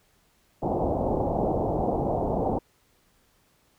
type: low-pass noise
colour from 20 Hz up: white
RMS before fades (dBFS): -26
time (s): 0.62-2.59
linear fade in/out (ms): 10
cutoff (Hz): 820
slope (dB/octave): 48
effects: pink hiss -65 dBFS RMS until 3.78 s